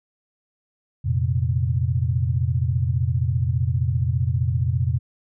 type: chord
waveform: sine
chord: F suspended fourth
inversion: none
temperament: equal with one note detuned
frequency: 87.31 / 115.74 / 130.81 Hz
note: F2 / Bb2 / C3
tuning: 0 / -12 / 0 cents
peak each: -23 dBFS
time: 1.04-4.99 s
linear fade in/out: 20 ms
effects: none